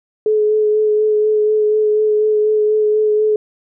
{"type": "tone with vibrato", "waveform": "sine", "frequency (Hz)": 426.7, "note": "G#4", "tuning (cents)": 47, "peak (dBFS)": -11, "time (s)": [0.26, 3.36], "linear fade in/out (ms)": 2, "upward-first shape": "sine", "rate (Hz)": 4.1, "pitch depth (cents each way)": 16, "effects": []}